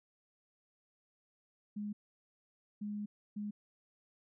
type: tone bursts at uneven times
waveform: sine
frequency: 207.7 Hz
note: G#3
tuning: in tune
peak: -37 dBFS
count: 3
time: 1.76-1.93 / 2.81-3.06 / 3.36-3.51 s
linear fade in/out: 10 ms
effects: none